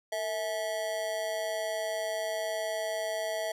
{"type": "tone with amplitude modulation", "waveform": "square", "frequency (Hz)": 650, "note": "E5", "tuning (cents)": -24, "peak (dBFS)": -28, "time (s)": [0.12, 3.52], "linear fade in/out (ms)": 5, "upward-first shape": "sine", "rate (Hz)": 199, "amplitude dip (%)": 75, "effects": ["resampled to 32000 Hz"]}